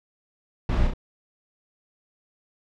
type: noise with echo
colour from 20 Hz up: brown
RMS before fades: -23 dBFS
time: 0.69-0.87 s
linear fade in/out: 2 ms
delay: 33 ms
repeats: 2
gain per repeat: -4 dB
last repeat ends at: 0.936 s
effects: low-pass 4000 Hz 12 dB/octave